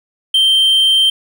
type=tone; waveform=triangle; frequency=3136 Hz; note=G7; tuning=in tune; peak=-7 dBFS; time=0.34-1.1 s; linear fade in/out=5 ms; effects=none